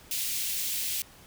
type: high-pass noise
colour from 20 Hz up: white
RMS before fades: -31 dBFS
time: 0.11-1.02 s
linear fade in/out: 2 ms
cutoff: 2300 Hz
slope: 24 dB/octave
effects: pink hiss -53 dBFS RMS until 1.26 s